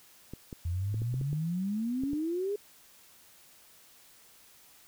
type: clicks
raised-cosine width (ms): 3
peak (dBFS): -27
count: 9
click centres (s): 0.336 / 0.528 / 0.943 / 1.019 / 1.141 / 1.213 / 1.33 / 2.036 / 2.133
type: exponential sweep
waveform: sine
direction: up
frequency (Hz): 83 to 420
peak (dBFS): -29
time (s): 0.65-2.56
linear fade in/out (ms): 5
effects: white hiss -58 dBFS RMS until 4.87 s